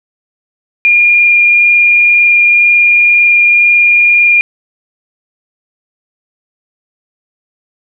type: tone with frequency modulation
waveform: sine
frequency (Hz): 2415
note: D7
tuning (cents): +48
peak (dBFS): -4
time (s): 0.85-4.41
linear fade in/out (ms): 0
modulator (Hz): 22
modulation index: 0.83
effects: none